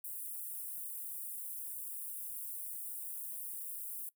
white high-pass noise, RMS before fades -43 dBFS, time 0.04-4.09 s, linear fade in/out 2 ms, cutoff 9000 Hz, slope 48 dB/octave, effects noise-tail reverb RT60 0.1 s tail -19 dB re dry

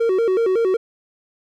triangle tone with vibrato, 415.4 Hz, G#4, in tune, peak -13 dBFS, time 0-0.77 s, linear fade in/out 10 ms, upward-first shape square, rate 5.4 Hz, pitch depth 180 cents each way, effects none

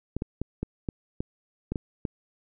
clicks, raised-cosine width 3 ms, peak -16 dBFS, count 9, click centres 0.166 / 0.221 / 0.416 / 0.63 / 0.888 / 1.205 / 1.72 / 1.758 / 2.052 s, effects none

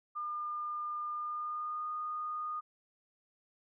sine tone with pitch glide, 1206 to 1228.5 Hz, D6 to D#6, +46 to -22 cents, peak -35 dBFS, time 0.15-2.61 s, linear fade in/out 20 ms, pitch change +32 cents, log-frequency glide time 1.13-1.89 s, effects none

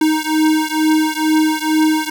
square beating tone pair, 311.1 / 313.3 Hz, D#4 / D#4, 0 / +12 cents, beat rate 2.2 Hz, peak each -16 / -17 dBFS, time 0.01-2.1 s, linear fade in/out 5 ms, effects none

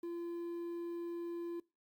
triangle tone with quantisation, 342.4 Hz, F4, 34 cents flat, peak -37 dBFS, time 0.03-1.6 s, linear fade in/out 5 ms, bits 11, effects noise-tail reverb RT60 0.3 s tail -24 dB re dry + Opus 48 kbps

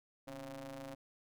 sawtooth ring-modulated tone, 132.2 Hz, C3, 18 cents sharp, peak -38 dBFS, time 0.27-0.95 s, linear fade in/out 10 ms, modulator 410 Hz, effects none

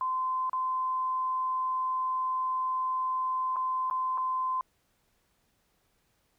sine tone with dropouts, 1032 Hz, C6, 24 cents flat, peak -27 dBFS, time 0.01-4.61 s, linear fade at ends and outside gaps 1 ms, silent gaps 0.496-0.531 / 3.56-3.566 / 3.9-3.91 / 4.176-4.18 s, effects pink hiss -72 dBFS RMS until 6.38 s

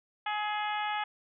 harmonic tone with a mistuned harmonic, 420 Hz, G#4, 19 cents sharp, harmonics 2 / 3 / 4 / 5 / 6 / 7 / 8, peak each -32 / -38 / -39 / -40 / -43 / -43 / -45 dBFS, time 0.26-1.04 s, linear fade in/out 5 ms, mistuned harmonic 3, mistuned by +15 cents, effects none

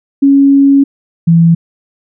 sine tone pair in turn, 277.2 / 166.88 Hz, C#4 / E3, 0 / +22 cents, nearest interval major sixth, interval 878 cents, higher first, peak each -3 dBFS, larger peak neither, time 0.22-0.84 / 1.27-1.55 s, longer first, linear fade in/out 10 ms, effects none

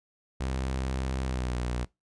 sawtooth tone with pitch glide, 65.41 to 61.03 Hz, C2 to B1, 0 to -20 cents, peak -25 dBFS, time 0.4-1.85 s, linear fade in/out 10 ms, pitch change -120 cents, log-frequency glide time 1.23-1.54 s, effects noise-tail reverb RT60 0.2 s tail -22 dB re dry + resampled to 22050 Hz

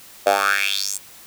10% pulse tone with high-pass filter sweep, 99.2 Hz, G2, 21 cents sharp, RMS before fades -20 dBFS, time 0.26-0.98 s, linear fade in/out 10 ms, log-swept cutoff 600 to 8400 Hz, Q 4.6, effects white hiss -44 dBFS RMS until 1.26 s

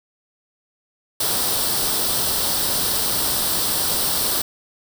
white noise with comb filter, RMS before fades -21 dBFS, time 1.2-4.42 s, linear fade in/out 5 ms, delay 0.22 ms, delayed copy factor +0.6, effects none

